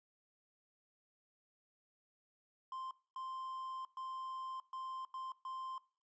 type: tone bursts at uneven times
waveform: triangle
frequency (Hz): 1046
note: C6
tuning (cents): -1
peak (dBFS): -40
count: 6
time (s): 2.72-2.91 / 3.16-3.85 / 3.97-4.6 / 4.73-5.05 / 5.14-5.32 / 5.45-5.78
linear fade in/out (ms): 2
effects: noise-tail reverb RT60 0.4 s tail -21 dB re dry + resampled to 16000 Hz